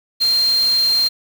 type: tone in noise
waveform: sine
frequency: 4186 Hz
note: C8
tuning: in tune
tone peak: -13 dBFS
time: 0.2-1.09 s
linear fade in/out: 20 ms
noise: white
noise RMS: -30 dBFS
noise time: 0.2-1.09 s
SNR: +14 dB
effects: none